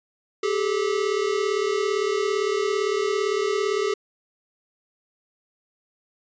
square tone pair together, 392 / 429.7 Hz, G4 / A4, 0 / -41 cents, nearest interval major second, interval 159 cents, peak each -25 dBFS, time 0.43-3.94 s, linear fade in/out 5 ms, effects resampled to 16000 Hz

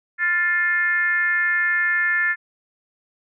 sine tone with frequency modulation, 1760 Hz, A6, in tune, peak -17 dBFS, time 0.18-2.36 s, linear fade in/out 50 ms, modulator 364 Hz, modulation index 0.76, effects none

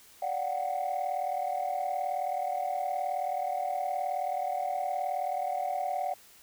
sine tone cluster, 583 / 721 / 760 Hz, D5 / F#5 / F#5, -13 / -45 / +46 cents, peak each -35 / -31 / -31 dBFS, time 0.22-6.14 s, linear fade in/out 5 ms, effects tanh soft clip ceiling -24 dBFS + white hiss -56 dBFS RMS until 6.42 s

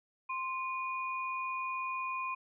sine tone pair together, 1046 / 2456 Hz, C6 / D#7, -1 / -23 cents, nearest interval octave + minor third, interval 1478 cents, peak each -35 / -39 dBFS, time 0.29-2.35 s, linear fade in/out 10 ms, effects none

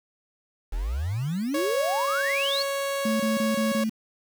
sine exponential sweep, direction up, 36.89 to 4600 Hz, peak -25 dBFS, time 0.72-2.63 s, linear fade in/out 10 ms
sawtooth tone, 554.4 Hz, C#5, in tune, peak -22 dBFS, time 1.54-3.84 s, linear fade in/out 5 ms
sine tone bursts, 220 Hz, A3, in tune, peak -23 dBFS, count 5, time 3.05-3.896 s, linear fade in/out 5 ms, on 150 ms, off 24 ms
effects 7-bit

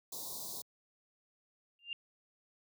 white band-stop noise, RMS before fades -43 dBFS, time 0.12-0.62 s, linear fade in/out 5 ms, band 1100 to 3600 Hz, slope 96 dB/octave
sine tone with exponential growth, 2794 Hz, F7, in tune, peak -33 dBFS, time 1.79-1.93 s, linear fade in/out 1 ms, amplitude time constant 30 ms
effects high-pass 100 Hz 12 dB/octave

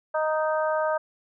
harmonic tone, 311.1 Hz, D#4, in tune, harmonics 2 / 3 / 4 / 5, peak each -24 / -29 / -31 / -33 dBFS, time 0.14-0.98 s, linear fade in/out 10 ms, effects none

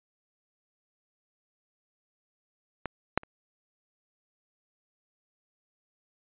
clicks, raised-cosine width 0.5 ms, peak -16 / -7 / -30 dBFS, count 3, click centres 2.857 / 3.176 / 3.234 s, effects resampled to 8000 Hz

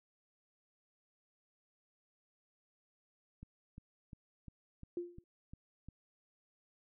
click train, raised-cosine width 5 ms, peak -37 dBFS, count 8, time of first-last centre 3.43-5.886 s, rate 2.85 Hz
sine tone with exponential decay, 349.2 Hz, F4, in tune, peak -33 dBFS, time 4.97-5.24 s, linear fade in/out 2 ms, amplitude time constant 58 ms
effects none

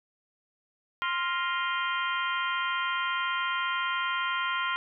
harmonic tone with a mistuned harmonic, 349.2 Hz, F4, in tune, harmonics 3 / 4 / 5 / 6 / 7 / 8 / 9, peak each -31 / -31 / -37 / -39 / -40 / -42 / -37 dBFS, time 1.02-4.76 s, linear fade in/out 0 ms, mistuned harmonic 5, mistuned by +120 cents, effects none

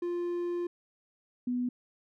triangle / sine tone pair in turn, 349.2 / 246.9 Hz, F4 / B3, 0 / 0 cents, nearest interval tritone, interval 600 cents, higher first, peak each -28 dBFS, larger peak neither, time 0.02-0.67 / 1.47-1.69 s, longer first, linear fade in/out 5 ms, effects none

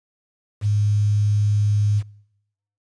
sine tone with quantisation, 103.83 Hz, G#2, in tune, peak -16 dBFS, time 0.61-2.03 s, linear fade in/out 50 ms, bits 7, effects noise-tail reverb RT60 0.9 s tail -26 dB re dry + resampled to 22050 Hz

